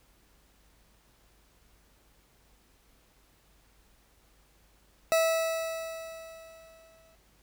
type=tone with exponential decay; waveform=40% pulse; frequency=652 Hz; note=E5; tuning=19 cents flat; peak=-20 dBFS; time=5.12-7.15 s; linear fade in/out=0 ms; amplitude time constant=440 ms; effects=added 50 Hz sine -65 dBFS peak until 7.42 s + pink hiss -65 dBFS RMS until 7.42 s